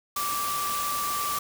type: tone in noise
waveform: sine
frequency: 1167 Hz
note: D6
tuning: 11 cents flat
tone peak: -28 dBFS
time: 0.16-1.39 s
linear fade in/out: 5 ms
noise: white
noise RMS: -32 dBFS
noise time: 0.16-1.39 s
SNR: +1 dB
effects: none